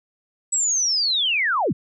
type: linear sweep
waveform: sine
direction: down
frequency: 7902 to 86.4 Hz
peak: -18 dBFS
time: 0.52-1.73 s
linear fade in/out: 10 ms
effects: none